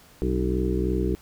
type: harmonic tone with a mistuned harmonic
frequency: 63 Hz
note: B1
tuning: 35 cents sharp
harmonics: 1 / 2 / 3 / 4 / 5 / 6 / 7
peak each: -26 / -33 / -29 / -38 / -29 / -28 / -33 dBFS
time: 0.22-1.15 s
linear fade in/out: 0 ms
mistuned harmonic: 4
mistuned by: +130 cents
effects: pink hiss -53 dBFS RMS until 1.21 s